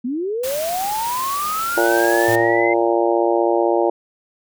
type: linear sweep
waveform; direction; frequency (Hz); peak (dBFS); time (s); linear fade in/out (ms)
sine; up; 230 to 2093; -20; 0.04-2.74; 10
type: noise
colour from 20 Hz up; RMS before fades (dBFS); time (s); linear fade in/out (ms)
white; -29; 0.43-2.36; 10
type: harmonic tone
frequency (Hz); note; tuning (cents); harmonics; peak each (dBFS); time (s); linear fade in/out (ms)
115.8; A#2; -11; 3 / 4 / 5 / 6 / 7 / 8; -18 / -22 / -20 / -24 / -23 / -27; 1.77-3.9; 5
type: tone with exponential decay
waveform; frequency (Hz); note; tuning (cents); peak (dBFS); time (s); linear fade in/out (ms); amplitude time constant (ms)
square; 111.6; A2; +25; -24; 2.28-3.07; 5; 170
effects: none